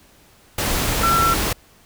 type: tone in noise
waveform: sine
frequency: 1349 Hz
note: E6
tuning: 40 cents sharp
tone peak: -15 dBFS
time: 1.03-1.34 s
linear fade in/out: 5 ms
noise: pink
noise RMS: -21 dBFS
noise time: 0.58-1.53 s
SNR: +3 dB
effects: pink hiss -52 dBFS RMS until 1.85 s